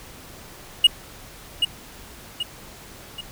triangle tone with echo, 2872 Hz, F7, 48 cents sharp, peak -7 dBFS, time 0.84-0.87 s, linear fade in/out 5 ms, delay 780 ms, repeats 3, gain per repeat -7 dB, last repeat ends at 3.21 s, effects pink hiss -43 dBFS RMS until 3.31 s

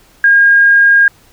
sine tone, 1622 Hz, G#6, 41 cents flat, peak -4 dBFS, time 0.24-1.08 s, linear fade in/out 2 ms, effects pink hiss -47 dBFS RMS until 1.32 s

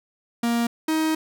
45% pulse tone pair in turn, 234.8 / 315.7 Hz, A#3 / D#4, +13 / +25 cents, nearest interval perfect fourth, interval 512 cents, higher second, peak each -20 dBFS, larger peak neither, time 0.43-0.67 / 0.88-1.15 s, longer second, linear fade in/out 5 ms, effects none

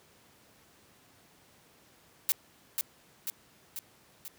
blue noise with echo, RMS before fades -26 dBFS, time 2.29-2.32 s, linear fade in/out 0 ms, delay 490 ms, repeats 4, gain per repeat -4 dB, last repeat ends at 4.28 s, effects pink hiss -61 dBFS RMS until 4.38 s + high-pass 100 Hz 12 dB/octave

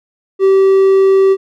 triangle tone, 386.4 Hz, G4, 25 cents flat, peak -4 dBFS, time 0.39-1.37 s, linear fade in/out 50 ms, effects none

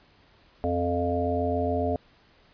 harmonic tone, 87.31 Hz, F2, in tune, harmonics 1 / 3 / 5 / 7 / 8, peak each -30 / -30 / -30 / -30 / -30 dBFS, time 0.64-1.96 s, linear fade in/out 0 ms, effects pink hiss -59 dBFS RMS until 2.53 s + resampled to 11025 Hz

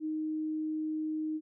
sine tone, 311.1 Hz, D#4, in tune, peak -31 dBFS, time 0-1.41 s, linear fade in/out 50 ms, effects none

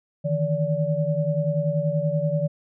sine tone cluster, 150.7 / 161.1 / 577 Hz, D3 / E3 / D5, +45 / -39 / -31 cents, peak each -25 dBFS, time 0.24-2.48 s, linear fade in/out 20 ms, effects none

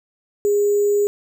sine tone with sample-and-hold, 410 Hz, G#4, 22 cents flat, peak -14 dBFS, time 0.45-1.07 s, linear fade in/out 0 ms, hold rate 7350 Hz, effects none

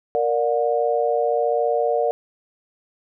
sine chord, Bb augmented, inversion none, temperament equal with one note detuned, 466.2 / 587.3 / 722.3 Hz, Bb4 / D5 / F#5, 0 / 0 / -42 cents, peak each -21 / -22 / -23 dBFS, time 0.15-2.11 s, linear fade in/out 0 ms, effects none

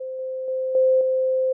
sine tone with level steps, 520 Hz, C5, 11 cents flat, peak -28 / -26 / -22 / -14 / -18 dBFS, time 0-1.53 s, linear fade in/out 10 ms, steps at 0.19 / 0.48 / 0.75 / 1.01 s, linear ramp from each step 2 ms, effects none

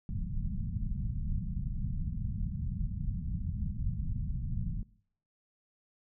pink low-pass noise, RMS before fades -34 dBFS, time 0.09-4.83 s, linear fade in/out 2 ms, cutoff 200 Hz, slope 48 dB/octave, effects noise-tail reverb RT60 0.6 s tail -21 dB re dry

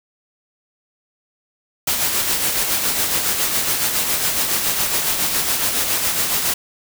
white noise with tremolo, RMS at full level -18 dBFS, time 1.87-6.54 s, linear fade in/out 5 ms, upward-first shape sine, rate 7.2 Hz, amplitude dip 40%, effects none

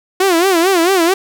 sawtooth tone with vibrato, 358.6 Hz, F4, 46 cents sharp, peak -6 dBFS, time 0.2-1.14 s, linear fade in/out 5 ms, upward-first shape sine, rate 4.5 Hz, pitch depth 160 cents each way, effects none

